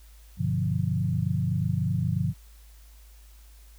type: chord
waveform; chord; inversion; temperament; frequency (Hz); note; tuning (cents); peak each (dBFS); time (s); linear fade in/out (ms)
sine; G dominant seventh; none; equal; 98 / 123.47 / 146.83 / 174.61; G2 / B2 / D3 / F3; 0 / 0 / 0 / 0; -29; 0.37-2.34; 50
effects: added 53 Hz sine -48 dBFS peak until 3.78 s + white hiss -59 dBFS RMS until 3.78 s